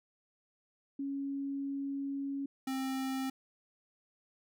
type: tone pair in turn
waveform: sine / square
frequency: 277.2 / 264.7 Hz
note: C#4 / C4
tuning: 0 / +20 cents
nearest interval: minor second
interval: 80 cents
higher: first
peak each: -34 / -34 dBFS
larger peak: neither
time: 0.99-2.46 / 2.67-3.3 s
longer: first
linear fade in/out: 5 ms
effects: none